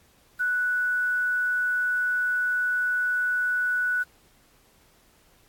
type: tone with quantisation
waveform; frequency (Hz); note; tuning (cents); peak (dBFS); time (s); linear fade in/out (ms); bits
sine; 1480; F#6; 0; -22; 0.39-4.04; 20; 8
effects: pink hiss -60 dBFS RMS until 5.48 s + AAC 64 kbps